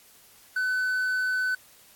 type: tone with quantisation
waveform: triangle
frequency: 1508 Hz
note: F#6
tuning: 32 cents sharp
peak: -22 dBFS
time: 0.56-1.55 s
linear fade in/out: 5 ms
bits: 8
effects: white hiss -55 dBFS RMS until 1.95 s + AAC 64 kbps